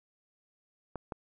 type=clicks; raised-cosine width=1 ms; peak=-23 dBFS; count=2; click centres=0.957 / 1.122 s; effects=none